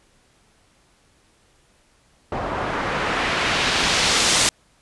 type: noise with low-pass filter sweep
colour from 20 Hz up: white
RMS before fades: -21 dBFS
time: 2.32-4.49 s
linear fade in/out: 2 ms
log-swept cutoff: 830 to 7900 Hz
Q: 0.92
effects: pink hiss -59 dBFS RMS until 4.81 s + resampled to 24000 Hz